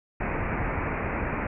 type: low-pass noise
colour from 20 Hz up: pink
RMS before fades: -29 dBFS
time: 0.2-1.47 s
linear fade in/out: 5 ms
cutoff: 2500 Hz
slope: 96 dB/octave
effects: none